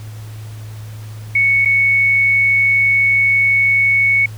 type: tone with dropouts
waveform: sine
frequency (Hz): 2217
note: C#7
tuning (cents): 0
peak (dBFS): -10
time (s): 1.35-4.26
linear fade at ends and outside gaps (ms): 5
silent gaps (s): 1.65-1.656
effects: added 108 Hz sine -28 dBFS peak until 4.37 s + pink hiss -42 dBFS RMS until 4.37 s